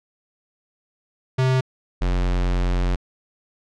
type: tone pair in turn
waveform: square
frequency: 130 / 44.86 Hz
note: C3 / F1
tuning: -11 / +47 cents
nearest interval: octave + tritone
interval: 1842 cents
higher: first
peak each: -17 / -19 dBFS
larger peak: first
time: 1.38-1.61 / 2.01-2.96 s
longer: second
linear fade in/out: 10 ms
effects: low-pass 5000 Hz 12 dB/octave